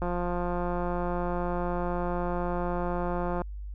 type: click train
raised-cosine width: 1 ms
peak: -18 dBFS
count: 599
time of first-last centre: 0.02-3.418 s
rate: 176 Hz
effects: added 50 Hz sine -35 dBFS peak until 3.74 s